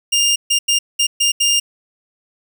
20% pulse tone bursts at uneven times, 2808 Hz, F7, 9 cents sharp, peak -8 dBFS, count 6, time 0.12-0.36 / 0.5-0.59 / 0.68-0.79 / 0.99-1.07 / 1.2-1.32 / 1.4-1.6 s, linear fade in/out 10 ms, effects none

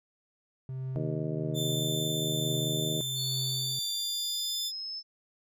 triangle tone with tremolo, 130.81 Hz, C3, in tune, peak -30 dBFS, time 0.69-3.79 s, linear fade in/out 2 ms, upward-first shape triangle, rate 1.2 Hz, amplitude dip 60%
harmonic tone, 77.78 Hz, D#2, in tune, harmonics 2 / 3 / 4 / 5 / 6 / 7 / 8, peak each -33 / -41 / -38 / -38 / -42 / -49 / -40 dBFS, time 0.96-3.01 s, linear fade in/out 0 ms
sawtooth tone, 3549 Hz, A7, 14 cents sharp, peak -29 dBFS, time 1.54-4.72 s, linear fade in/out 50 ms
sine exponential sweep, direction up, 4370 to 5274 Hz, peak -35 dBFS, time 3.15-5.03 s, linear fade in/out 50 ms
effects none

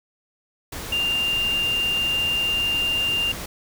sine tone in noise, 2794 Hz, F7, in tune, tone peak -20 dBFS, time 0.92-3.32 s, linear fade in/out 5 ms, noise pink, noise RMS -33 dBFS, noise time 0.72-3.46 s, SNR +10 dB, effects none

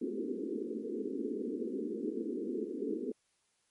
white band-pass noise, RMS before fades -37 dBFS, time 0.01-3.12 s, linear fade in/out 5 ms, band 210 to 450 Hz, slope 96 dB/octave, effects white hiss -75 dBFS RMS until 3.7 s + MP3 48 kbps

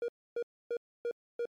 triangle tone bursts, 474 Hz, A#4, 29 cents sharp, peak -29 dBFS, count 5, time 0.02-1.455 s, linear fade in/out 2 ms, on 63 ms, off 280 ms, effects MP3 64 kbps

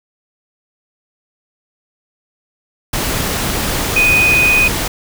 sine tone in noise, 2489 Hz, D#7, in tune, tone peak -9 dBFS, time 3.96-4.68 s, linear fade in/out 5 ms, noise pink, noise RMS -18 dBFS, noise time 2.93-4.88 s, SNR +6 dB, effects none

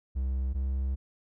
triangle tone pair in turn, 65.41 / 66.51 Hz, C2 / C2, 0 / +29 cents, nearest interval unison, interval 29 cents, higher second, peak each -25 dBFS, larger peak neither, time 0.15-0.54 / 0.54-0.96 s, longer second, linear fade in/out 20 ms, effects none

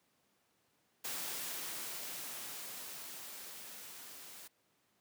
white noise with level ramp, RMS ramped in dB -40 to -52 dBFS, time 1.04-4.48 s, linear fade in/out 10 ms, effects pink hiss -75 dBFS RMS until 5 s + high-pass 150 Hz 12 dB/octave

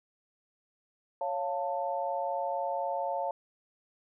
sine chord, Db augmented, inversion none, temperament equal with one note detuned, 554.4 / 698.5 / 887.7 Hz, Db5 / F5 / A5, 0 / 0 / +15 cents, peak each -34 dBFS, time 1.21-3.31 s, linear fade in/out 2 ms, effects none

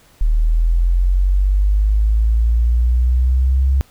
sine linear sweep, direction up, 37.86 to 67.6 Hz, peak -11 dBFS, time 0.21-3.81 s, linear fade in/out 0 ms, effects pink hiss -51 dBFS RMS until 3.9 s

